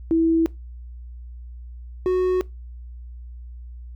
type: tone pair in turn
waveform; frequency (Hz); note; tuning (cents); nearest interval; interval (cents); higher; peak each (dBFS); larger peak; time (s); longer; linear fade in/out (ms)
sine / triangle; 327.7 / 367.8; E4 / F#4; -10 / -10; major second; 200; second; -15; neither; 0.11-0.46 / 2.06-2.41; neither; 0
effects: noise-tail reverb RT60 0.2 s tail -21 dB re dry + added 60 Hz sine -35 dBFS peak until 3.95 s